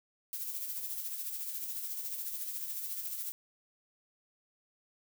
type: noise with tremolo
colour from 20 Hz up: violet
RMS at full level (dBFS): -37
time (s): 0.33-3.32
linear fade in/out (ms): 0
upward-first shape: sine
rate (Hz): 14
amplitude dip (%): 45
effects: none